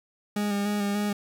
40% pulse tone with vibrato, 204.5 Hz, G#3, 26 cents flat, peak -24 dBFS, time 0.36-1.13 s, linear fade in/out 5 ms, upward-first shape square, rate 3.4 Hz, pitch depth 20 cents each way, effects 10-bit

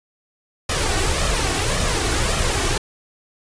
pink noise with flanger, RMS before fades -20 dBFS, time 0.69-2.78 s, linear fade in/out 5 ms, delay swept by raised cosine 1.6 to 2.7 ms, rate 1.8 Hz, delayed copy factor +0.55, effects resampled to 22050 Hz

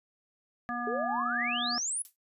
harmonic tone, 241 Hz, B3, 42 cents flat, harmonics 1 / 3 / 5 / 7, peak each -37 / -37 / -37 / -37 dBFS, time 0.69-1.78 s, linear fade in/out 0 ms
sine exponential sweep, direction up, 412.7 to 10650 Hz, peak -30 dBFS, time 0.87-2.02 s, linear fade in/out 2 ms
violet noise with exponential decay, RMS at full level -41 dBFS, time 2.05-2.16 s, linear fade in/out 0 ms, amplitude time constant 22 ms
effects noise-tail reverb RT60 0.1 s tail -17 dB re dry + resampled to 32000 Hz

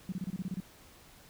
sine tone bursts, 185 Hz, F#3, in tune, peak -32 dBFS, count 9, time 0.09-0.602 s, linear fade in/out 2 ms, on 32 ms, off 28 ms, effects pink hiss -57 dBFS RMS until 1.29 s

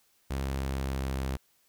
sawtooth tone with pitch glide, 67.4 to 66.43 Hz, C#2 to C2, -48 to +27 cents, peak -26 dBFS, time 0.3-1.37 s, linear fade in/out 10 ms, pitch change -25 cents, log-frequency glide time 0.55-1.2 s, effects white hiss -68 dBFS RMS until 1.68 s

